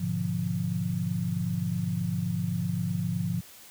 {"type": "chord", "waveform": "sine", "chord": "G# diminished seventh", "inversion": "none", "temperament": "equal", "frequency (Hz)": [103.83, 123.47, 146.83, 174.61], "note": ["G#2", "B2", "D3", "F3"], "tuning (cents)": [0, 0, 0, 0], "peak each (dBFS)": [-33, -35, -34, -29], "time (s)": [0, 3.41], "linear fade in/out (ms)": 10, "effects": ["white hiss -50 dBFS RMS until 3.7 s"]}